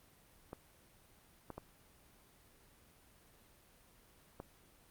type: clicks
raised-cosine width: 1 ms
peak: -30 dBFS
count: 4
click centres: 0.531 / 1.503 / 1.58 / 4.401 s
effects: pink hiss -65 dBFS RMS until 4.9 s + Opus 32 kbps